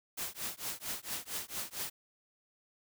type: noise with tremolo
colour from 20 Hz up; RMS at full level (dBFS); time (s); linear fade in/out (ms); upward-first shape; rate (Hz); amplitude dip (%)
white; -36; 0.17-1.9; 10; triangle; 4.4; 100
effects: none